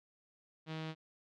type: tone with low-pass filter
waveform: sawtooth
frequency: 158.6 Hz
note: D#3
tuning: 33 cents sharp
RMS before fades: -42 dBFS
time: 0.66-0.95 s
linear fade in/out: 50 ms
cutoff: 3600 Hz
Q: 1.9
effects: none